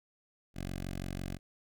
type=tone with notch filter; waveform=10% pulse; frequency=45.96 Hz; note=F#1; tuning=11 cents flat; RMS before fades=-39 dBFS; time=0.54-1.39 s; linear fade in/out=50 ms; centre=1000 Hz; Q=1.5; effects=none